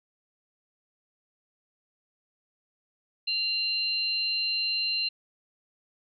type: tone pair together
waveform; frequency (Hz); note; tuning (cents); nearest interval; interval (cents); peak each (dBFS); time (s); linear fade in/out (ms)
sine; 2779 / 4120; F7 / C8; -9 / -28; perfect fifth; 681; -30 / -27; 3.27-5.09; 10
effects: none